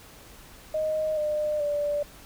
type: tone with pitch steps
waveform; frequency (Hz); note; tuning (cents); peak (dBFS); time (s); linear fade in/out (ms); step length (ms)
sine; 622.3 / 603.2 / 584.7; D#5 / D5 / D5; 0 / +46 / -8; -24; 0.74-2.03; 5; 430
effects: added 50 Hz sine -59 dBFS peak until 2.25 s + pink hiss -49 dBFS RMS until 2.25 s